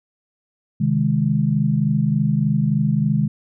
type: chord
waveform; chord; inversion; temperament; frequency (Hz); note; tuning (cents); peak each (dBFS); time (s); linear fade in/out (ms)
sine; Ab major; first; equal with one note detuned; 132.18 / 155.56 / 207.7; C3 / Eb3 / Ab3; +18 / 0 / 0; -21 / -19 / -20; 0.8-3.28; 10
effects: none